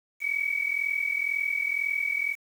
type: tone pair together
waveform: sine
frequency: 2245 / 2287 Hz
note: C#7 / D7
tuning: +21 / -47 cents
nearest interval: unison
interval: 32 cents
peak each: -28 dBFS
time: 0.2-2.36 s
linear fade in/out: 50 ms
effects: 8-bit